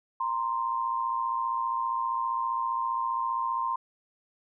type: tone pair together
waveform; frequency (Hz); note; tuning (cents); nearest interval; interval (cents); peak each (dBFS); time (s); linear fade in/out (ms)
sine; 931.4 / 1046.5; A#5 / C6; -2 / 0; major second; 202; -31 / -28; 0.2-3.76; 5
effects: none